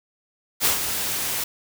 white noise with ADSR envelope, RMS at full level -18 dBFS, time 0.6-1.44 s, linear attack 55 ms, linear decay 110 ms, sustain -8 dB, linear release 5 ms, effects none

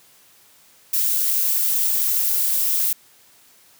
violet noise with amplitude modulation, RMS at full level -17 dBFS, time 0.93-2.93 s, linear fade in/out 5 ms, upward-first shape sine, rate 239 Hz, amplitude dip 65%, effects white hiss -53 dBFS RMS until 3.79 s + high-pass 60 Hz 12 dB/octave

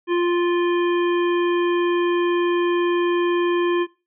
harmonic tone, 349 Hz, F4, 1 cent flat, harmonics 1 / 3 / 5 / 7 / 9, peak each -17 / -27 / -31 / -34 / -36 dBFS, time 0.07-3.87 s, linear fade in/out 50 ms, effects noise-tail reverb RT60 0.3 s tail -20 dB re dry

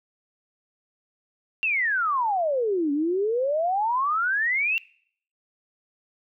sine exponential two-way sweep, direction down then up, 2770 to 279.2 to 2770 Hz, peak -21 dBFS, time 1.63-4.78 s, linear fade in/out 0 ms, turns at 2.92 s, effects noise-tail reverb RT60 0.6 s tail -23 dB re dry

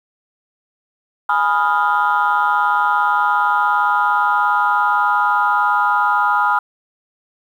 sine chord, F half-diminished seventh, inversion first, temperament equal with one note detuned, 830.6 / 987.8 / 1244.5 / 1401.8 Hz, Ab5 / Cb6 / Eb6 / F6, 0 / 0 / 0 / +6 cents, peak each -18 dBFS, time 1.29-6.59 s, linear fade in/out 5 ms, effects tanh soft clip ceiling -5 dBFS + 8-bit

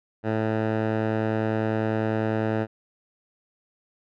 10% pulse tone with low-pass filter, 110 Hz, A2, in tune, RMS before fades -25 dBFS, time 0.23-2.67 s, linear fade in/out 50 ms, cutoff 1600 Hz, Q 0.78, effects none

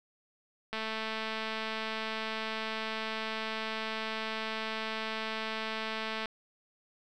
click train, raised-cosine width 0.3 ms, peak -20 dBFS, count 1217, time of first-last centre 0.73-6.257 s, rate 220 Hz, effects none

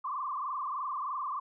sine tone with frequency modulation, 1108.7 Hz, C#6, in tune, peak -32 dBFS, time 0.04-1.4 s, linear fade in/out 10 ms, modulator 23.2 Hz, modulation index 3.9, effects none

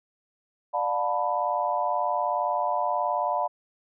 sine chord, B half-diminished seventh, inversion first, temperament just, 592.7 / 711.2 / 889 / 987.8 Hz, D5 / F5 / A5 / B5, +16 / +31 / +18 / 0 cents, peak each -30 / -28 / -30 / -28 dBFS, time 0.73-3.48 s, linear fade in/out 20 ms, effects none

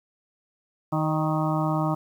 harmonic tone with a mistuned harmonic, 156.3 Hz, D#3, 8 cents sharp, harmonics 1 / 2 / 4 / 5 / 6 / 7 / 8, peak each -25 / -28 / -31 / -32 / -33 / -33 / -34 dBFS, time 0.92-1.95 s, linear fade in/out 10 ms, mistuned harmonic 4, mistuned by -22 cents, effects 9-bit

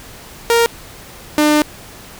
sawtooth tone pair in turn, 466.2 / 300.4 Hz, A#4 / D4, 0 / +39 cents, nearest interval minor sixth, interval 761 cents, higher first, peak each -6 dBFS, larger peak neither, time 0.5-0.66 / 1.38-1.62 s, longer second, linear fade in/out 0 ms, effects pink hiss -37 dBFS RMS until 2.19 s

